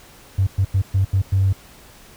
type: tone bursts at uneven times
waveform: triangle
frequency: 96.4 Hz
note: G2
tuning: 28 cents flat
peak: -10 dBFS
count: 6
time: 0.38-0.47 / 0.58-0.65 / 0.74-0.82 / 0.94-1.05 / 1.13-1.22 / 1.32-1.53 s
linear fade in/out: 10 ms
effects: tanh soft clip ceiling -11 dBFS + pink hiss -46 dBFS RMS until 2.16 s

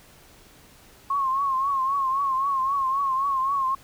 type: tone with vibrato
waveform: sine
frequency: 1084 Hz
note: C#6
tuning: 39 cents flat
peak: -21 dBFS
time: 1.1-3.75 s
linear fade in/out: 5 ms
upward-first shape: triangle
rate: 3.8 Hz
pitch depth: 82 cents each way
effects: pink hiss -52 dBFS RMS until 3.83 s

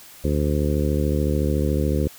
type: harmonic tone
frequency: 73.8 Hz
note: D2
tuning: 9 cents sharp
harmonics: 1 / 2 / 3 / 4 / 5 / 6 / 7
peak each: -22 / -25 / -27 / -28 / -29 / -30 / -30 dBFS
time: 0.24-2.08 s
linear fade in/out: 5 ms
effects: white hiss -45 dBFS RMS until 2.18 s

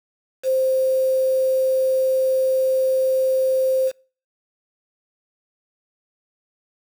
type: tone with quantisation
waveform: sine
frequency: 523.3 Hz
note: C5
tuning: in tune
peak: -16 dBFS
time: 0.43-3.92 s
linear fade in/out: 50 ms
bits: 6
effects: noise-tail reverb RT60 0.4 s tail -26 dB re dry

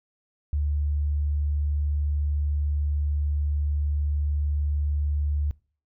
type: tone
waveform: sine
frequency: 73.3 Hz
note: D2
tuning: 3 cents flat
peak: -22 dBFS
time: 0.53-5.51 s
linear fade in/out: 0 ms
effects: noise-tail reverb RT60 0.4 s tail -23 dB re dry

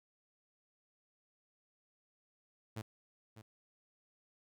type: tone with echo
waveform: sawtooth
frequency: 110 Hz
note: A2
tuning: in tune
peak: -36 dBFS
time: 2.76-2.82 s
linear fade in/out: 10 ms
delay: 600 ms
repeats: 1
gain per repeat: -12 dB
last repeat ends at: 3.42 s
effects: none

